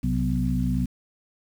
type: harmonic tone with a mistuned harmonic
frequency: 62.1 Hz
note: B1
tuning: 10 cents sharp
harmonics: 1 / 2 / 3 / 4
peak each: -27 / -27 / -27 / -27 dBFS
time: 0.03-0.86 s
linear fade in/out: 10 ms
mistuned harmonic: 2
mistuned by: +90 cents
effects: 8-bit